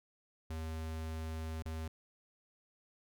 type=tone with dropouts; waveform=square; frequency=80 Hz; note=D#2; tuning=49 cents sharp; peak=-39 dBFS; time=0.5-1.88 s; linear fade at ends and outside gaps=5 ms; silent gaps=1.624-1.656 s; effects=none